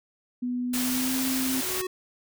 sine tone with pitch glide, 246.9 to 261 Hz, B3 to C4, 0 to -4 cents, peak -26 dBFS, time 0.42-1.61 s, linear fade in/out 10 ms, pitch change +96 cents, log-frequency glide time 0.68-1.17 s
white noise, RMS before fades -30 dBFS, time 0.73-1.82 s, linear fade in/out 10 ms
square tone with exponential growth, 370 Hz, F#4, in tune, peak -28 dBFS, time 1.18-1.87 s, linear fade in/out 5 ms, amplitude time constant 150 ms
effects none

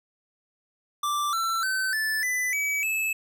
square tone with pitch steps, 1174.7 / 1341.6 / 1532.2 / 1749.9 / 1998.6 / 2283 / 2607 Hz, D6 / E6 / G6 / A6 / B6 / D7 / E7, 0 / +30 / -40 / -10 / +20 / -50 / -20 cents, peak -25 dBFS, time 1.03-3.13 s, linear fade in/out 5 ms, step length 300 ms, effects none

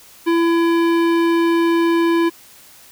sine tone with hard clipping, 335.7 Hz, E4, 32 cents sharp, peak -15 dBFS, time 0.26-2.3 s, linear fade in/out 20 ms, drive 16 dB, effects white hiss -45 dBFS RMS until 2.91 s

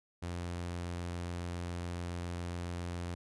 sawtooth tone, 87.2 Hz, F2, 2 cents flat, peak -33 dBFS, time 0.22-3.15 s, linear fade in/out 10 ms, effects resampled to 24000 Hz

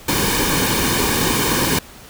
pink noise with comb filter, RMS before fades -18 dBFS, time 0.08-1.79 s, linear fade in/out 5 ms, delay 1.5 ms, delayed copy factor -0.65, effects pink hiss -41 dBFS RMS until 2.09 s

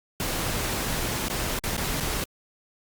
pink noise with dropouts, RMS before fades -28 dBFS, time 0.2-2.24 s, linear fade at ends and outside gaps 1 ms, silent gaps 1.284-1.299 / 1.589-1.638 / 1.767-1.778 / 2.001-2.006 s, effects Opus 48 kbps

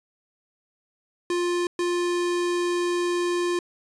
square tone bursts at uneven times, 351 Hz, F4, 9 cents sharp, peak -23 dBFS, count 2, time 1.3-1.67 / 1.79-3.59 s, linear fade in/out 2 ms, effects resampled to 22050 Hz

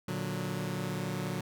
sawtooth chord, Bb augmented, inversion none, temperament equal with one note detuned, 116.54 / 146.83 / 183.51 Hz, Bb2 / D3 / F#3, 0 / 0 / -14 cents, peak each -35 / -33 / -32 dBFS, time 0.08-1.41 s, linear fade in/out 5 ms, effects none

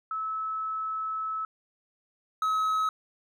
sine / triangle tone pair in turn, 1300 / 1282.1 Hz, E6 / E6, -24 / -48 cents, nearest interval unison, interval 24 cents, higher first, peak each -29 / -22 dBFS, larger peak second, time 0.11-1.45 / 2.42-2.89 s, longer first, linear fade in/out 2 ms, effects none

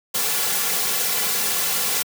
white noise with comb filter, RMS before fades -22 dBFS, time 0.14-2.03 s, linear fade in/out 10 ms, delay 3.2 ms, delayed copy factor -0.8, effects high-pass 200 Hz 12 dB/octave

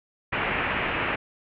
white low-pass noise, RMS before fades -27 dBFS, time 0.32-1.16 s, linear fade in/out 10 ms, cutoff 2700 Hz, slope 48 dB/octave, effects none

